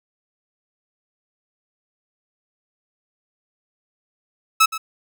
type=tone with echo; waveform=sawtooth; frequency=1299 Hz; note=E6; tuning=26 cents flat; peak=-7 dBFS; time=4.6-4.66 s; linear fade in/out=10 ms; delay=120 ms; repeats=1; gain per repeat=-14 dB; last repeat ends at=4.78 s; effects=none